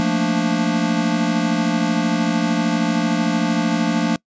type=chord; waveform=square; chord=Bb major seventh; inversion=second; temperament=equal; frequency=174.61 / 220 / 233.1 / 293.7 Hz; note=F3 / A3 / Bb3 / D4; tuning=0 / 0 / 0 / 0 cents; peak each=-23 dBFS; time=0-4.16 s; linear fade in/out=0 ms; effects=noise-tail reverb RT60 0.1 s tail -24 dB re dry + resampled to 16000 Hz